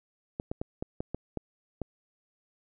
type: clicks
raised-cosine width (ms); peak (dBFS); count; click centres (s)
2; -19; 8; 0.399 / 0.515 / 0.615 / 0.825 / 1.005 / 1.146 / 1.373 / 1.817
effects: none